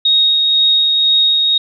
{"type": "tone with tremolo", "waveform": "sine", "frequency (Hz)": 3749, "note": "A#7", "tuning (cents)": 9, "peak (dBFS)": -8, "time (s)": [0.05, 1.58], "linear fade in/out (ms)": 5, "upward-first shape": "sine", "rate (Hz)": 2, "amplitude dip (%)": 25, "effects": []}